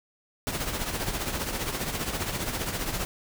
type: noise with tremolo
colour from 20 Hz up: pink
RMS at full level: -28 dBFS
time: 0.47-3.05 s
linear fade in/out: 0 ms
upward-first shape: triangle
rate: 15 Hz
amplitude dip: 65%
effects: none